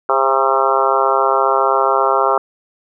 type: harmonic tone with a mistuned harmonic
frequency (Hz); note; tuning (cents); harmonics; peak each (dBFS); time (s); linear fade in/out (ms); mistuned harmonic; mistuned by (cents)
134.8; C#3; -48; 3 / 4 / 5 / 6 / 7 / 8 / 9 / 10; -20 / -20 / -20 / -20 / -20 / -20 / -20 / -20; 0.09-2.38; 2; 4; -24
effects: none